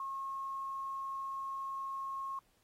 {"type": "tone with quantisation", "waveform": "sine", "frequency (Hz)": 1083, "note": "C#6", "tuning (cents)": -41, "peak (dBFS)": -37, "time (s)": [0, 2.39], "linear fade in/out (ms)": 2, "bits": 11, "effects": ["pink hiss -73 dBFS RMS until 2.63 s", "AAC 48 kbps"]}